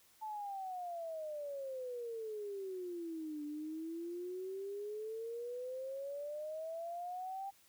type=exponential two-way sweep; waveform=sine; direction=down then up; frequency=880 to 293.7 to 794 Hz; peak=-40 dBFS; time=0.21-7.51 s; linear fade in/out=20 ms; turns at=3.44 s; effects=white hiss -67 dBFS RMS until 7.68 s